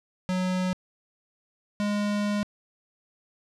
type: tone pair in turn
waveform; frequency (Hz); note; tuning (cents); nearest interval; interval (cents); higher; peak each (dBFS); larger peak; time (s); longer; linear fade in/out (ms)
square; 184.1 / 206.3; F#3 / G#3; -8 / -11; major second; 197; second; -25; neither; 0.29-0.73 / 1.8-2.43; second; 0
effects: low-pass 7000 Hz 12 dB/octave